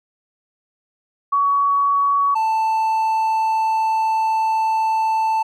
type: tone pair in turn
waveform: sine / triangle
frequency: 1126 / 884 Hz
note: C#6 / A5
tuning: +27 / +8 cents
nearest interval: major third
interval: 419 cents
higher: first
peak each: -14 dBFS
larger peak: neither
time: 1.32-2.35 / 2.35-5.43 s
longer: second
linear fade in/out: 10 ms
effects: none